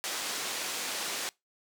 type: band-pass noise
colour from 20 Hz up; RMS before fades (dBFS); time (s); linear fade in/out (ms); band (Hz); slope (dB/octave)
white; -35; 0.04-1.29; 0; 260 to 7200; 12
effects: noise-tail reverb RT60 0.2 s tail -24 dB re dry